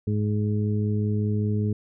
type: harmonic tone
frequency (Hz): 105.1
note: G#2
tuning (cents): +21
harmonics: 1 / 2 / 3 / 4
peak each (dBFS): -23 / -27 / -36 / -33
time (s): 0.07-1.73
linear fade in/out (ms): 5
effects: none